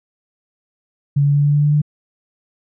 sine tone with pitch steps, 142.2 / 143.27 / 144.35 / 145.44 / 146.54 / 147.64 / 148.75 Hz, C#3 / D3 / D3 / D3 / D3 / D3 / D3, +45 / -43 / -30 / -16 / -3 / +9 / +22 cents, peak -11 dBFS, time 1.16-1.818 s, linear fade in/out 10 ms, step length 94 ms, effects none

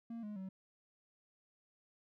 triangle tone with pitch steps, 231.1 / 209.5 / 189.89 Hz, A#3 / G#3 / F#3, -15 / +15 / +45 cents, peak -40 dBFS, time 0.1-0.49 s, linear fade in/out 5 ms, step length 130 ms, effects none

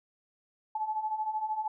sine beating tone pair, 854 / 867 Hz, G#5 / A5, +48 / -26 cents, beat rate 13 Hz, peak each -36 / -31 dBFS, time 0.75-1.68 s, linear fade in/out 5 ms, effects none

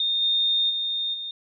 sine tone with level steps, 3656 Hz, A#7, 34 cents flat, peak -21 / -19 / -24 / -30 dBFS, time 0-1.31 s, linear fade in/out 2 ms, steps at 0.21 / 0.69 / 1.13 s, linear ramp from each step 20 ms, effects none

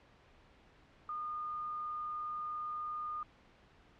sine tone, 1221 Hz, D#6, 33 cents flat, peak -37 dBFS, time 1.09-3.23 s, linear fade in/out 2 ms, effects pink hiss -63 dBFS RMS until 3.99 s + low-pass 3000 Hz 12 dB/octave

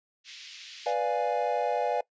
pink band-pass noise, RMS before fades -46 dBFS, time 0.24-0.95 s, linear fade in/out 50 ms, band 2400 to 5500 Hz, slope 24 dB/octave
triangle chord, B diminished seventh, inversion none, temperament equal, 493.9 / 587.3 / 698.5 / 830.6 Hz, B4 / D5 / F5 / Ab5, 0 / 0 / 0 / 0 cents, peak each -29 dBFS, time 0.86-2.01 s, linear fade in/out 5 ms
effects noise-tail reverb RT60 0.1 s tail -21 dB re dry + resampled to 16000 Hz

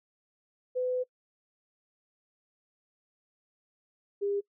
sine tone pair in turn, 504 / 403.2 Hz, B4 / G4, +35 / +49 cents, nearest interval major third, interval 386 cents, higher first, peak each -27 dBFS, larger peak neither, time 0.75-1.04 / 4.21-4.41 s, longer first, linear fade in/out 20 ms, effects noise-tail reverb RT60 0.1 s tail -23 dB re dry

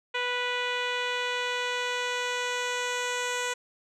10% pulse tone with low-pass filter sweep, 492.4 Hz, B4, 5 cents flat, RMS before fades -30 dBFS, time 0.14-3.54 s, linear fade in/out 10 ms, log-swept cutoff 3200 to 7300 Hz, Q 1.5, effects none

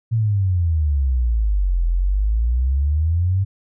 sine exponential two-way sweep, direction down then up, 116.54 to 41.73 to 99 Hz, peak -15 dBFS, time 0.11-3.45 s, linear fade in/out 20 ms, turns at 1.85 s, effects none

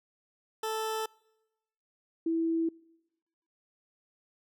20% pulse / sine tone pair in turn, 439.6 / 328.6 Hz, A4 / E4, -2 / -5 cents, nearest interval perfect fourth, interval 503 cents, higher first, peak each -26 dBFS, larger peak neither, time 0.63-1.06 / 2.26-2.69 s, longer neither, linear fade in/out 5 ms, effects noise-tail reverb RT60 1.0 s tail -26 dB re dry

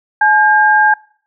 sine tone pair together, 851.8 / 1608 Hz, G#5 / G6, +44 / +44 cents, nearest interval major seventh, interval 1100 cents, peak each -10 dBFS, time 0.21-0.94 s, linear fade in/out 5 ms, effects noise-tail reverb RT60 0.5 s tail -23 dB re dry

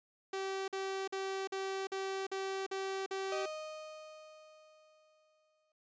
sawtooth tone bursts, 385.9 Hz, G4, 27 cents flat, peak -32 dBFS, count 8, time 0.33-3.459 s, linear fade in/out 5 ms, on 350 ms, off 47 ms
35% pulse tone with exponential decay, 620 Hz, D#5, 6 cents flat, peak -35 dBFS, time 3.32-5.72 s, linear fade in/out 2 ms, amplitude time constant 520 ms
effects resampled to 16000 Hz

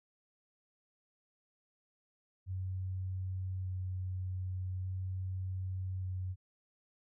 sine tone with vibrato, 93 Hz, F#2, 9 cents sharp, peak -35 dBFS, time 2.46-6.36 s, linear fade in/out 50 ms, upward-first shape square, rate 0.42 Hz, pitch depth 8 cents each way, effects none

